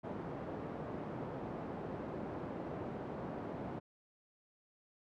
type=band-pass noise; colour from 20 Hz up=pink; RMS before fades=-43 dBFS; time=0.03-3.8 s; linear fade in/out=20 ms; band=140 to 790 Hz; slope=12 dB/octave; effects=none